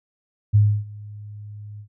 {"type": "tone with ADSR envelope", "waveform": "sine", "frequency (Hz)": 104.3, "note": "G#2", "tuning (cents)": 8, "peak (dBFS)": -10, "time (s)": [0.53, 1.88], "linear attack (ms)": 23, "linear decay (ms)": 290, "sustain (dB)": -24, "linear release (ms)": 83, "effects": []}